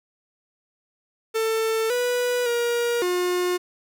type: tone with pitch steps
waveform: 45% pulse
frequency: 445.6 / 491.2 / 474.7 / 358.6 Hz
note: A4 / B4 / A#4 / F4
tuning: +22 / -9 / +31 / +46 cents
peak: -21 dBFS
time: 1.34-3.58 s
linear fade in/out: 20 ms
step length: 560 ms
effects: none